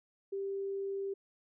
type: tone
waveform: sine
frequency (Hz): 393.1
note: G4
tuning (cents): +5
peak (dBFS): -34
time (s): 0.32-1.14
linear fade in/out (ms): 10
effects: none